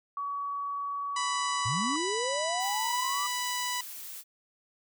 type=tone; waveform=sine; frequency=1132 Hz; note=C#6; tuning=36 cents sharp; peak=-31 dBFS; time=0.17-1.96 s; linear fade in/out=2 ms
type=harmonic tone; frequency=987.8 Hz; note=B5; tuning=in tune; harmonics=1 / 2 / 3 / 4 / 5 / 6 / 7 / 8 / 9; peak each=-34 / -37 / -39 / -40 / -41 / -42 / -42 / -43 / -44 dBFS; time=1.16-3.81 s; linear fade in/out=5 ms
type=linear sweep; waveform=sine; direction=up; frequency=96.7 to 1192 Hz; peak=-31 dBFS; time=1.65-3.27 s; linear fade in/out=10 ms
type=noise; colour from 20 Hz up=blue; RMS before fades=-42 dBFS; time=2.59-4.24 s; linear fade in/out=50 ms
effects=none